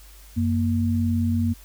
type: tone pair together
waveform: sine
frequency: 92.5 / 233.7 Hz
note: F#2 / A#3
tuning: 0 / +5 cents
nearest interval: octave + major third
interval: 1605 cents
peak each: -22 dBFS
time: 0.36-1.54 s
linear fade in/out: 20 ms
effects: added 50 Hz sine -45 dBFS peak until 1.64 s + white hiss -51 dBFS RMS until 1.64 s